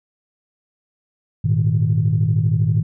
sine chord, Ab suspended second, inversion none, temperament equal, 103.83 / 116.54 / 155.56 Hz, Ab2 / Bb2 / Eb3, 0 / 0 / 0 cents, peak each -18 dBFS, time 1.44-2.83 s, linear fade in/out 10 ms, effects tanh soft clip ceiling -7 dBFS

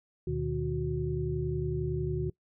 sine tone cluster, 74.3 / 120.9 / 151.9 / 366.8 Hz, D2 / B2 / D#3 / F#4, +21 / -36 / -41 / -15 cents, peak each -36 / -36 / -33 / -33 dBFS, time 0.27-2.3 s, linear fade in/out 5 ms, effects noise-tail reverb RT60 0.1 s tail -21 dB re dry

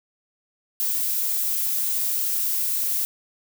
violet noise, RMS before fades -24 dBFS, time 0.8-3.05 s, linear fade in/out 0 ms, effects none

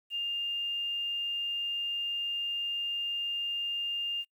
sine tone with quantisation, 2807 Hz, F7, 8 cents sharp, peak -30 dBFS, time 0.1-4.25 s, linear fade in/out 50 ms, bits 10, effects noise-tail reverb RT60 0.1 s tail -26 dB re dry

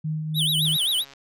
sine tone with tremolo, 155.56 Hz, D#3, in tune, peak -23 dBFS, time 0.04-0.77 s, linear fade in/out 10 ms, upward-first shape triangle, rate 3.7 Hz, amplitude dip 40%
square tone with vibrato, 3400 Hz, G#7, 40 cents sharp, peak -21 dBFS, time 0.34-1.05 s, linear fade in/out 50 ms, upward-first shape sine, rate 7.6 Hz, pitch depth 240 cents each way
click train, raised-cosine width 0.2 ms, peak -29 dBFS, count 68, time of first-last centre 0.65-1.136 s, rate 138 Hz
effects none

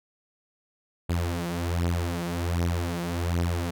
sawtooth beating tone pair, 85.5 / 86.8 Hz, F2 / F2, -36 / -10 cents, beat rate 1.3 Hz, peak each -24 / -25 dBFS, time 1.09-3.71 s, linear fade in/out 10 ms, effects none

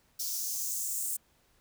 blue noise with high-pass filter sweep, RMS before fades -34 dBFS, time 0.19-1.17 s, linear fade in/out 10 ms, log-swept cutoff 5200 to 8200 Hz, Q 2.9, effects pink hiss -68 dBFS RMS until 1.6 s

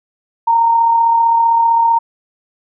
sine tone with amplitude modulation, 923 Hz, A#5, 17 cents flat, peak -7 dBFS, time 0.47-1.99 s, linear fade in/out 10 ms, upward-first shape sine, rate 35.5 Hz, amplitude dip 35%, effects none

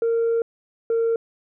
sine tone pair in turn, 460.8 / 458.3 Hz, A#4 / A#4, -20 / -29 cents, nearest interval unison, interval 9 cents, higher first, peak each -16 dBFS, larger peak neither, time 0.02-0.42 / 0.9-1.16 s, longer first, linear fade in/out 2 ms, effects tanh soft clip ceiling -16 dBFS

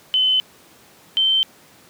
sine tone pair in turn, 3041 / 3107 Hz, F#7 / G7, +47 / -16 cents, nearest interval unison, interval 37 cents, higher second, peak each -14 dBFS, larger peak neither, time 0.14-0.4 / 1.17-1.43 s, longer neither, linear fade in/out 0 ms, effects pink hiss -49 dBFS RMS until 1.89 s + high-pass 150 Hz 12 dB/octave

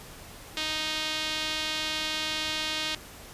sawtooth tone with band-pass filter, 311.1 Hz, D#4, in tune, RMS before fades -31 dBFS, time 0.57-2.95 s, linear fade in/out 2 ms, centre 3600 Hz, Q 1.9, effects pink hiss -46 dBFS RMS until 3.33 s + resampled to 32000 Hz

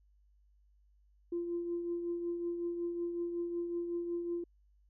sine tone with tremolo, 344.6 Hz, F4, 23 cents flat, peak -31 dBFS, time 1.32-4.44 s, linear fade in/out 5 ms, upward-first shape triangle, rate 5.4 Hz, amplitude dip 50%, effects tanh soft clip ceiling -27 dBFS + added 50 Hz sine -64 dBFS peak until 4.89 s

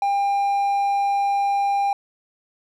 triangle tone, 800 Hz, G5, 35 cents sharp, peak -16 dBFS, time 0.02-1.93 s, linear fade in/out 2 ms, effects none

